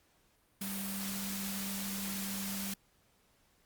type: tone in noise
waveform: sine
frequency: 196 Hz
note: G3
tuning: in tune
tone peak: -39 dBFS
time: 0.61-2.74 s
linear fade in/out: 5 ms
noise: white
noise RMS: -40 dBFS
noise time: 0.61-2.74 s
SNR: -2 dB
effects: pink hiss -70 dBFS RMS until 3.65 s + Opus 48 kbps